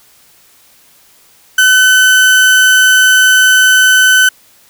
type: tone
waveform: 35% pulse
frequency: 1515 Hz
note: F#6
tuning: 40 cents sharp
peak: -3 dBFS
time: 1.58-4.29 s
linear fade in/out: 5 ms
effects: white hiss -46 dBFS RMS until 4.69 s